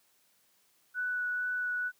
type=tone with vibrato; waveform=sine; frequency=1480 Hz; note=F#6; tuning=in tune; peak=-30 dBFS; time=0.94-1.92 s; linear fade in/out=50 ms; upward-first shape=sine; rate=2.2 Hz; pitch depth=9 cents each way; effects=white hiss -69 dBFS RMS until 1.99 s + high-pass 100 Hz 12 dB/octave